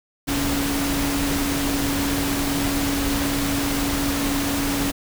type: tone in noise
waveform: sine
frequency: 280.7 Hz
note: C#4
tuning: 22 cents sharp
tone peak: -23 dBFS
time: 0.27-4.92 s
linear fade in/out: 20 ms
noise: pink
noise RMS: -25 dBFS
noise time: 0.27-4.92 s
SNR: -1 dB
effects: none